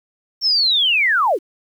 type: linear sweep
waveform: sine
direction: down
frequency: 5490 to 280 Hz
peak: -13 dBFS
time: 0.41-1.39 s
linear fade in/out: 50 ms
effects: 8-bit